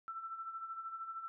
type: tone with tremolo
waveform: sine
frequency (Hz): 1334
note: E6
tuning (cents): +20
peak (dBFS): -39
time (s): 0.08-1.28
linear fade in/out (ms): 0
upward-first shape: sine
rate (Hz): 13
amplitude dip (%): 60
effects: none